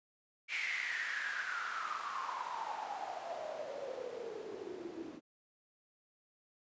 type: noise with band-pass filter sweep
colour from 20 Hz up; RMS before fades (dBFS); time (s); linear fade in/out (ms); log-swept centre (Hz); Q
white; -41; 0.48-5.21; 50; 2300 to 300; 8.2
effects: resampled to 16000 Hz